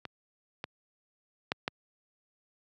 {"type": "clicks", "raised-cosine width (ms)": 0.3, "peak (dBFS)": [-22, -19, -12, -14], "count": 4, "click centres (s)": [0.053, 0.641, 1.519, 1.679], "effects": ["high-pass 100 Hz 12 dB/octave"]}